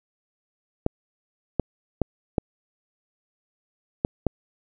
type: clicks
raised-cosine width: 2 ms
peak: -7 dBFS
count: 6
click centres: 0.864 / 1.597 / 2.017 / 2.382 / 4.049 / 4.267 s
effects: none